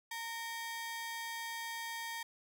sawtooth ring-modulated tone, 1384 Hz, F6, 16 cents flat, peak -33 dBFS, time 0.11-2.23 s, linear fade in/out 5 ms, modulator 464 Hz, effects none

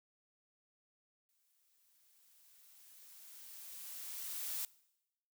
blue noise with exponential growth, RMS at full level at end -39 dBFS, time 1.29-4.65 s, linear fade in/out 0 ms, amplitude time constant 730 ms, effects noise-tail reverb RT60 0.9 s tail -22 dB re dry

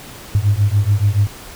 sine beating tone pair, 98.8 / 105.8 Hz, G2 / G#2, +14 / +33 cents, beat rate 7 Hz, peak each -14 dBFS, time 0.35-1.27 s, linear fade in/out 0 ms, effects tanh soft clip ceiling -5 dBFS + pink hiss -36 dBFS RMS until 1.55 s

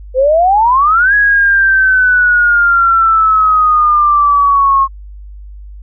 sine exponential two-way sweep, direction up then down, 497.8 to 1672 to 1079 Hz, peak -6 dBFS, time 0.14-4.88 s, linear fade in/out 50 ms, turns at 1.14 s, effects added 50 Hz sine -28 dBFS peak until 5.82 s

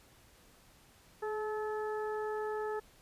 harmonic tone with a mistuned harmonic, 431.6 Hz, A4, 33 cents flat, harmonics 1 / 2 / 3 / 4, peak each -35 / -41 / -45 / -47 dBFS, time 1.22-2.8 s, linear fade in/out 10 ms, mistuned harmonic 1, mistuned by -24 cents, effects pink hiss -62 dBFS RMS until 3.01 s + resampled to 32000 Hz

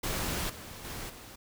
pink noise with level steps, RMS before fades -33 / -45 / -40 / -48 dBFS, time 0.03-1.36 s, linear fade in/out 10 ms, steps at 0.49 / 0.84 / 1.09 s, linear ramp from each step 10 ms, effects none

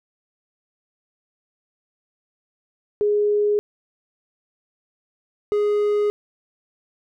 sine / triangle tone pair in turn, 415.3 / 415.3 Hz, G#4 / G#4, 0 / 0 cents, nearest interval unison, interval 0 cents, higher neither, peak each -16 / -15 dBFS, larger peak second, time 3.01-3.59 / 5.52-6.1 s, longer neither, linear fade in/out 0 ms, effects none

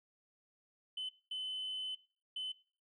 sine tone bursts at uneven times, 3033 Hz, F#7, 42 cents sharp, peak -36 dBFS, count 3, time 0.97-1.09 / 1.31-1.95 / 2.36-2.52 s, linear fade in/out 5 ms, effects noise-tail reverb RT60 0.4 s tail -19 dB re dry + tanh soft clip ceiling -35 dBFS

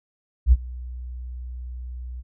sine tone with ADSR envelope, 61.74 Hz, B1, in tune, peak -8 dBFS, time 0.46-2.23 s, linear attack 61 ms, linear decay 39 ms, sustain -23 dB, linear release 36 ms, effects none

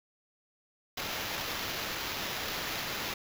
white noise with sample-and-hold, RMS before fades -36 dBFS, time 0.97-3.14 s, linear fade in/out 5 ms, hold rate 8820 Hz, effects none

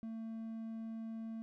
triangle tone, 224.4 Hz, A3, 34 cents sharp, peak -39 dBFS, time 0.03-1.42 s, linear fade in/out 0 ms, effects none

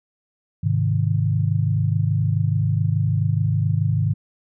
sine chord, Ab major, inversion none, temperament equal, 103.83 / 130.81 / 155.56 Hz, Ab2 / C3 / Eb3, 0 / 0 / 0 cents, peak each -20 / -23 / -22 dBFS, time 0.63-4.14 s, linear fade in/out 10 ms, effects none

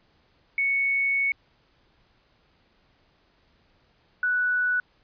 sine tone pair in turn, 2217 / 1479.7 Hz, C#7 / F#6, 0 / 0 cents, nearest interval perfect fifth, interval 700 cents, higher first, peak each -21 dBFS, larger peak neither, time 0.58-1.32 / 4.23-4.8 s, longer first, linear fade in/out 2 ms, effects pink hiss -64 dBFS RMS until 5.03 s + resampled to 11025 Hz

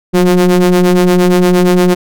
square ring-modulated tone, 88.9 Hz, F2, 31 cents sharp, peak -4 dBFS, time 0.13-1.95 s, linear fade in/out 20 ms, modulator 271 Hz, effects none

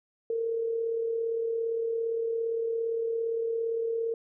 sine tone with amplitude modulation, 457.3 Hz, A#4, 33 cents flat, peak -25 dBFS, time 0.3-4.14 s, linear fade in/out 2 ms, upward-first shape sine, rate 37.5 Hz, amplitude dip 40%, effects none

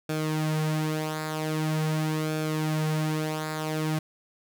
sawtooth tone with flanger, 155.56 Hz, D#3, in tune, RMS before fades -28 dBFS, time 0.09-3.99 s, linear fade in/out 5 ms, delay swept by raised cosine 1 to 6.1 ms, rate 0.44 Hz, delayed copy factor -0.6, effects none

